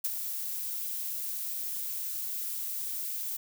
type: noise with ADSR envelope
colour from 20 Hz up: violet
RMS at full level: -28 dBFS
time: 0.04-3.37 s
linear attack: 8 ms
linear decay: 35 ms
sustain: -7 dB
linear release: 7 ms
effects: none